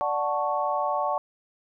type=chord; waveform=sine; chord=D major seventh; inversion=none; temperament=equal; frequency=587.3 / 740 / 880 / 1108.7 Hz; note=D5 / F#5 / A5 / C#6; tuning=0 / 0 / 0 / 0 cents; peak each=-29 dBFS; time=0.01-1.18 s; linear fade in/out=0 ms; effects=none